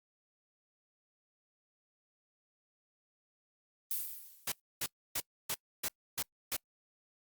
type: noise with exponential decay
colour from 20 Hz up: violet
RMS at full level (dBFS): -32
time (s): 3.91-4.6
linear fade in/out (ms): 2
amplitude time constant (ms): 150
type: noise bursts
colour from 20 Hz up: white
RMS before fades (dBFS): -35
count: 7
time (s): 4.47-6.567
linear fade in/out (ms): 5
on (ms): 51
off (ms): 290
effects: noise-tail reverb RT60 0.1 s tail -25 dB re dry + Opus 32 kbps